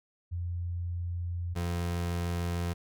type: tone pair in turn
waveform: sine / 30% pulse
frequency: 87.1 / 86.6 Hz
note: F2 / F2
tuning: -4 / -14 cents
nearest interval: unison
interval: 10 cents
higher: first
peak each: -31 / -27 dBFS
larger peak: second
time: 0.31-1.55 / 1.55-2.74 s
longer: first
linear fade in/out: 20 ms
effects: none